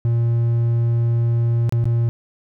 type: tone with dropouts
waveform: triangle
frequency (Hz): 117.2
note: A#2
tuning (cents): +10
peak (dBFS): -13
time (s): 0.05-2.09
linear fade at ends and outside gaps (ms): 0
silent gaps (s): 1.694-1.724 / 1.842-1.855
effects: none